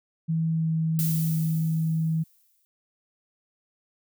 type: tone with pitch glide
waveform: sine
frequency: 162.2 to 160.8 Hz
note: E3 to E3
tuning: -28 to -43 cents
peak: -22 dBFS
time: 0.28-2.24 s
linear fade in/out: 20 ms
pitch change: -15 cents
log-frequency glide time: 0.5-0.71 s
type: noise with exponential decay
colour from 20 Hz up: violet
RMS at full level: -29 dBFS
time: 0.99-2.65 s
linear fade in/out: 0 ms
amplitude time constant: 360 ms
effects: none